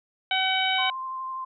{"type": "harmonic tone", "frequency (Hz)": 757, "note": "F#5", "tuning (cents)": 39, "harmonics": [1, 2, 3, 4, 5], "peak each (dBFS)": [-27, -30, -28, -27, -30], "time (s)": [0.31, 0.9], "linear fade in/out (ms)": 2}
{"type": "tone with vibrato", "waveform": "sine", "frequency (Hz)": 1046.5, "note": "C6", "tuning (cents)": 0, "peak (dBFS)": -30, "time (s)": [0.78, 1.45], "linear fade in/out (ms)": 10, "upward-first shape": "triangle", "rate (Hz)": 12, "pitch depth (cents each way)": 15}
{"effects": []}